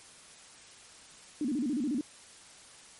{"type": "tone with vibrato", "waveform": "sine", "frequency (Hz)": 267.6, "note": "C4", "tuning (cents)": 39, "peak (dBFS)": -28, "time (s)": [1.41, 2.01], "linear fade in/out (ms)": 2, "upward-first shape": "square", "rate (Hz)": 14, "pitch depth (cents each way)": 200, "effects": ["white hiss -53 dBFS RMS until 2.99 s", "MP3 48 kbps"]}